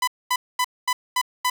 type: tone bursts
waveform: sawtooth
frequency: 1000 Hz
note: B5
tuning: 21 cents sharp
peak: -15 dBFS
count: 6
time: 0.02-1.5 s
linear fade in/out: 5 ms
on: 55 ms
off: 230 ms
effects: none